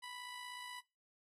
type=tone with amplitude modulation; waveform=15% pulse; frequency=987.8 Hz; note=B5; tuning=in tune; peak=-38 dBFS; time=0.02-0.81 s; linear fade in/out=20 ms; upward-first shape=sine; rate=56.6 Hz; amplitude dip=40%; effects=noise-tail reverb RT60 0.3 s tail -22 dB re dry + AAC 32 kbps